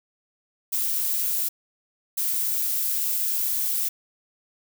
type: noise bursts at uneven times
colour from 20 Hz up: violet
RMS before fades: -25 dBFS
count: 2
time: 0.72-1.49 / 2.17-3.89 s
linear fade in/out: 10 ms
effects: none